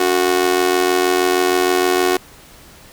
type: tone with amplitude modulation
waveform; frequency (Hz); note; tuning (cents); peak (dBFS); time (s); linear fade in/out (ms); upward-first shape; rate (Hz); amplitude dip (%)
sawtooth; 367.1; F#4; -14; -6; 0-2.17; 5; sine; 86.4; 80
effects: pink hiss -43 dBFS RMS until 2.92 s